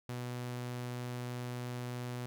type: tone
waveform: sawtooth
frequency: 123.1 Hz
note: B2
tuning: 5 cents flat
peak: -34 dBFS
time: 0.09-2.26 s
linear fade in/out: 0 ms
effects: none